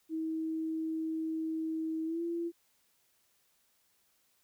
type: tone with pitch glide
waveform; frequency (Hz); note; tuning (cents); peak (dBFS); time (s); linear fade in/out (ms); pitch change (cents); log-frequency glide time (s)
sine; 320 to 339; D#4 to E4; +49 to +49; -32; 0.09-2.52; 50; +100; 2.05-2.22
effects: white hiss -72 dBFS RMS until 4.43 s